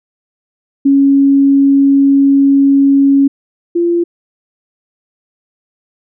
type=tone pair in turn; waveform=sine; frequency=276.7 / 343.6 Hz; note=C#4 / F4; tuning=-3 / -28 cents; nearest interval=major third; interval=375 cents; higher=second; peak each=-5 / -9 dBFS; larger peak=first; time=0.85-3.28 / 3.75-4.04 s; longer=first; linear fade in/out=10 ms; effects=none